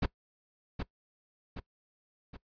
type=noise with echo; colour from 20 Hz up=brown; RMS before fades=-26 dBFS; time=0.02-0.06 s; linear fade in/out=10 ms; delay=770 ms; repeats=3; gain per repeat=-6 dB; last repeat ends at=2.37 s; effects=noise-tail reverb RT60 0.1 s tail -21 dB re dry + resampled to 11025 Hz